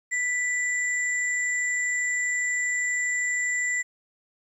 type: tone pair together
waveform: sine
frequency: 1975.5 / 7343 Hz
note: B6 / A#8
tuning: 0 / -27 cents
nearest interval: octave + major seventh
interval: 2273 cents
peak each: -24 / -32 dBFS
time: 0.11-3.83 s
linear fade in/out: 20 ms
effects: 10-bit